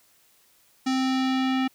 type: tone with low-pass filter sweep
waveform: square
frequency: 261.6 Hz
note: C4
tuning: in tune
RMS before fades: -24 dBFS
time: 0.86-1.68 s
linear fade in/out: 10 ms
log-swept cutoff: 5700 to 2900 Hz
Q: 1.6
effects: white hiss -61 dBFS RMS until 1.74 s